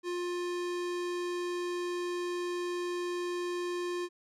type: tone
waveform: square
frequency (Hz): 353.2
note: F4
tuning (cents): +20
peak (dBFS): -33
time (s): 0.03-4.09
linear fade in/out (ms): 50
effects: low-pass 8000 Hz 12 dB/octave